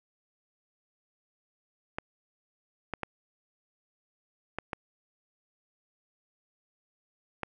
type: clicks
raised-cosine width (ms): 0.5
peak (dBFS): -17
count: 6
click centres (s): 1.985 / 2.937 / 3.033 / 4.586 / 4.732 / 7.433
effects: none